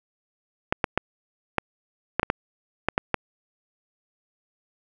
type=clicks; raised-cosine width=0.5 ms; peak=-5 dBFS; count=10; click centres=0.725 / 0.842 / 0.976 / 1.583 / 2.196 / 2.231 / 2.301 / 2.886 / 2.979 / 3.143 s; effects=none